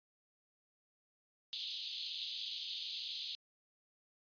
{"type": "band-pass noise", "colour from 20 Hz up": "pink", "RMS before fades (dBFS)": -43, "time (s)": [1.53, 3.35], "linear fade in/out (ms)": 0, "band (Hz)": [3200, 4500], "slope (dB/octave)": 48, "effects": ["resampled to 11025 Hz"]}